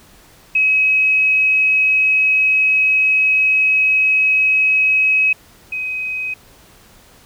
sine tone pair in turn, 2551 / 2522 Hz, D#7 / D#7, +43 / +23 cents, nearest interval unison, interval 20 cents, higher first, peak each -11 / -20 dBFS, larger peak first, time 0.55-5.33 / 5.72-6.34 s, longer first, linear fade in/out 5 ms, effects pink hiss -47 dBFS RMS until 7.25 s

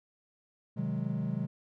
triangle chord, Ab dominant seventh, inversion first, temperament equal with one note detuned, 129.53 / 155.56 / 185 / 207.7 Hz, C3 / Eb3 / Gb3 / Ab3, -17 / 0 / 0 / 0 cents, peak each -34 dBFS, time 0.76-1.47 s, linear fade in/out 20 ms, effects none

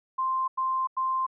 sine tone bursts, 1046.5 Hz, C6, in tune, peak -24 dBFS, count 3, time 0.18-1.266 s, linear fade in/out 10 ms, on 300 ms, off 93 ms, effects none

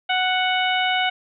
harmonic tone, 740 Hz, F#5, in tune, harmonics 1 / 2 / 3 / 4 / 5, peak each -22 / -25 / -25 / -25 / -31 dBFS, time 0.09-1.1 s, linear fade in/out 10 ms, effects none

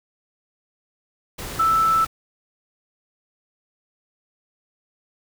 sine tone in noise, 1320 Hz, E6, 2 cents sharp, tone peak -15 dBFS, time 1.59-2.05 s, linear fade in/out 10 ms, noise pink, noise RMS -33 dBFS, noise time 1.38-2.07 s, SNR +15 dB, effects none

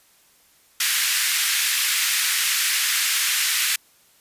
pink high-pass noise, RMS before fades -21 dBFS, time 0.8-3.76 s, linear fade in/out 5 ms, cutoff 1700 Hz, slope 24 dB/octave, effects white hiss -57 dBFS RMS until 4.2 s + resampled to 32000 Hz

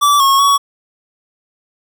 square tone with pitch steps, 1158 / 1093 / 1123 Hz, D6 / C#6 / C#6, -25 / -25 / +22 cents, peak -9 dBFS, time 0.01-0.58 s, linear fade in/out 20 ms, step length 190 ms, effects none

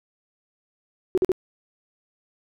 sine tone bursts, 370.5 Hz, F#4, 2 cents sharp, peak -16 dBFS, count 3, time 1.15-1.318 s, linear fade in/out 0 ms, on 26 ms, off 45 ms, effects none

